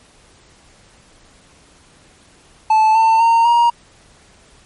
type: tone with pitch steps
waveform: triangle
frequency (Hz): 873 / 896 / 919.6 / 943.8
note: A5 / A5 / A#5 / A#5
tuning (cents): -14 / +31 / -24 / +21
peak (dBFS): -7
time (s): 2.7-3.7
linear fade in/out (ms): 5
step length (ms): 250
effects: pink hiss -49 dBFS RMS until 4.65 s + MP3 48 kbps